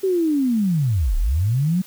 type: linear two-way sweep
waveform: sine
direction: down then up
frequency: 392 to 31.07 to 191.1 Hz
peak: -16 dBFS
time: 0.03-1.82 s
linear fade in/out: 10 ms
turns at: 1.17 s
effects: white hiss -45 dBFS RMS until 1.86 s